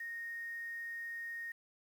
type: tone with quantisation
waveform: sine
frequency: 1856 Hz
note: A#6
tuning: 8 cents flat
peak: -40 dBFS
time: 0-1.52 s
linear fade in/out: 5 ms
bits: 10
effects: none